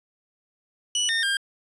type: tone with pitch steps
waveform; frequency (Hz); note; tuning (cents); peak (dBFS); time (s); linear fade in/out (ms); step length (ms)
25% pulse; 2952 / 1825 / 1602; F#7 / A#6 / G6; -5 / -37 / +37; -18; 0.95-1.37; 2; 140
effects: resampled to 22050 Hz